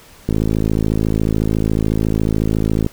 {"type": "click train", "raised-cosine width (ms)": 3, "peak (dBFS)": -4, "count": 140, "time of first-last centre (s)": [0.29, 2.864], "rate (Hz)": 54, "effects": ["pink hiss -44 dBFS RMS until 2.92 s"]}